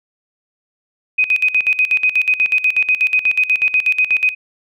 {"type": "tone with tremolo", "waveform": "sine", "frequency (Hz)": 2508, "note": "D#7", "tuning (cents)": 13, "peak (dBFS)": -10, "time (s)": [1.18, 4.35], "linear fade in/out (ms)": 10, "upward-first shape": "square", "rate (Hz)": 8.2, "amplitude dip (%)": 80, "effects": []}